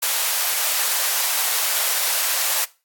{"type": "high-pass noise", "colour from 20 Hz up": "white", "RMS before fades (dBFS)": -21, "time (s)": [0.02, 2.65], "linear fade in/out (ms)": 10, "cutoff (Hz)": 560, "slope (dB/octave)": 24, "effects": ["noise-tail reverb RT60 0.3 s tail -19 dB re dry", "AAC 64 kbps"]}